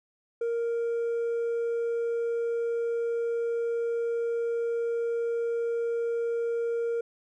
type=tone with hard clipping; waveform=triangle; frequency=466.2 Hz; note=A#4; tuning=in tune; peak=-25 dBFS; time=0.41-7.01 s; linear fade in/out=5 ms; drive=1 dB; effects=none